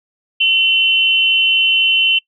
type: tone pair together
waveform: sine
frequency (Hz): 2726 / 3050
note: F7 / G7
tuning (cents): -43 / -48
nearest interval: major second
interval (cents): 195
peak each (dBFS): -13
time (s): 0.4-2.19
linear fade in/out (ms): 10
effects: noise-tail reverb RT60 0.1 s tail -22 dB re dry